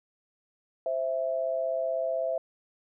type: tone pair together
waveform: sine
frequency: 523.3 / 659.3 Hz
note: C5 / E5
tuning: 0 / 0 cents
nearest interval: major third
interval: 400 cents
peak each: -31 / -28 dBFS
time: 0.86-2.38 s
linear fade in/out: 2 ms
effects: none